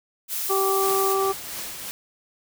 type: noise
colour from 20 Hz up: blue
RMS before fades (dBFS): -28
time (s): 0.28-1.17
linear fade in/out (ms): 50
type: harmonic tone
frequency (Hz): 388.2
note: G4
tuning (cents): -17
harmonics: 1 / 2 / 3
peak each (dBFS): -22 / -28 / -25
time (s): 0.49-1.33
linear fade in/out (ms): 20
type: noise with tremolo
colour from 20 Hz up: white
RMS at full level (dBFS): -32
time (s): 0.82-1.91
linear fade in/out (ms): 0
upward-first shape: triangle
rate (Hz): 2.9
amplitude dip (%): 45
effects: none